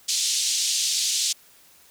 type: band-pass noise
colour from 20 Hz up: white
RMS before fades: -24 dBFS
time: 0.08-1.33 s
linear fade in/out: 10 ms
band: 3300 to 7600 Hz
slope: 24 dB/octave
effects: white hiss -54 dBFS RMS until 1.9 s